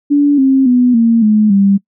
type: tone with pitch steps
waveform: sine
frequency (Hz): 288 / 267.2 / 247.8 / 229.9 / 213.3 / 197.85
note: D4 / C4 / B3 / A#3 / G#3 / G3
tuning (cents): -34 / +36 / +6 / -24 / +46 / +16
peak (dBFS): -6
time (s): 0.1-1.78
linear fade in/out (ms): 20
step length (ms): 280
effects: noise-tail reverb RT60 0.1 s tail -24 dB re dry